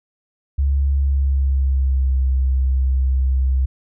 sine tone with pitch glide, 69.3 to 65.45 Hz, C#2 to C2, 0 to +1 cents, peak -14 dBFS, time 0.58-3.66 s, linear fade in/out 10 ms, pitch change -99 cents, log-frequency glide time 0.96-2.19 s, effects none

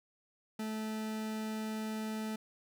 40% pulse tone, 217.9 Hz, A3, 17 cents flat, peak -35 dBFS, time 0.59-2.36 s, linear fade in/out 5 ms, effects none

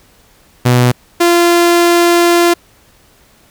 sawtooth tone pair in turn, 123.47 / 344.8 Hz, B2 / F4, 0 / -22 cents, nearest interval octave + tritone, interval 1778 cents, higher second, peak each -3 dBFS, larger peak neither, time 0.65-0.92 / 1.2-2.54 s, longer second, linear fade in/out 10 ms, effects pink hiss -48 dBFS RMS until 3.5 s

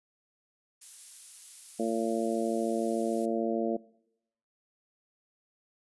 violet noise, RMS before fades -43 dBFS, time 0.81-3.26 s, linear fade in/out 10 ms
harmonic tone, 113.5 Hz, A#2, 46 cents flat, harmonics 2 / 3 / 4 / 5 / 6, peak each -31 / -33 / -34 / -35 / -36 dBFS, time 1.79-3.77 s, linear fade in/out 10 ms
effects noise-tail reverb RT60 0.8 s tail -21 dB re dry + resampled to 24000 Hz

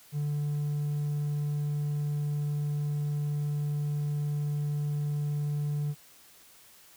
triangle tone, 146.83 Hz, D3, in tune, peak -25 dBFS, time 0.12-5.95 s, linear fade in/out 50 ms, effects tanh soft clip ceiling -21 dBFS + white hiss -56 dBFS RMS until 6.96 s

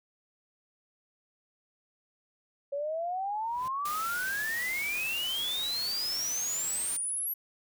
sine exponential sweep, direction up, 553 to 11840 Hz, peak -30 dBFS, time 2.72-7.34 s, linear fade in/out 10 ms
pink noise with exponential growth, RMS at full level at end -45 dBFS, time 3.35-3.68 s, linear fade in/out 2 ms, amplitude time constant 71 ms
white noise, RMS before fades -40 dBFS, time 3.85-6.97 s, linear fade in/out 5 ms
effects none

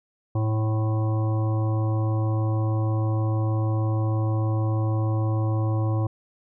harmonic tone with a mistuned harmonic, 109.2 Hz, A2, 13 cents flat, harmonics 1 / 3 / 5 / 7 / 9 / 10, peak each -21 / -31 / -35 / -38 / -40 / -41 dBFS, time 0.35-6.07 s, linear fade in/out 5 ms, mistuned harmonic 9, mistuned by +22 cents, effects none

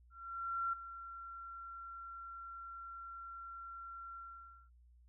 sine tone with ADSR envelope, 1365 Hz, F6, 40 cents flat, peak -33 dBFS, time 0.1-4.7 s, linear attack 630 ms, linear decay 6 ms, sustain -13 dB, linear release 540 ms, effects added 60 Hz sine -61 dBFS peak until 5.08 s

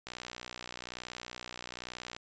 click train, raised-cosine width 0.2 ms, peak -23 dBFS, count 129, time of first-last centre 0.07-2.165 s, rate 61.1 Hz, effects resampled to 16000 Hz

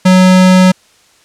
square tone, 185 Hz, F#3, in tune, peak -4 dBFS, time 0.05-0.72 s, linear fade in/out 10 ms, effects white hiss -48 dBFS RMS until 1.24 s + low-pass 8000 Hz 12 dB/octave

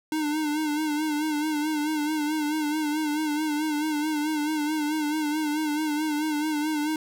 square tone with vibrato, 303.7 Hz, D#4, 42 cents flat, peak -25 dBFS, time 0.12-6.96 s, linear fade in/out 2 ms, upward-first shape sine, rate 4.6 Hz, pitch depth 57 cents each way, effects none

